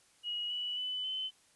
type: tone with pitch steps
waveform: sine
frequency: 2900 / 2949 / 2999 / 3049 Hz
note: F#7 / F#7 / F#7 / G7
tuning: -35 / -6 / +23 / -49 cents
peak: -34 dBFS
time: 0.23-1.31 s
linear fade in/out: 50 ms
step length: 270 ms
effects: white hiss -66 dBFS RMS until 1.55 s + resampled to 24000 Hz